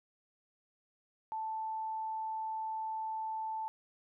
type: tone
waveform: sine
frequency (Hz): 880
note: A5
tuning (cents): 0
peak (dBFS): -35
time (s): 1.32-3.68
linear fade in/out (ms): 0
effects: none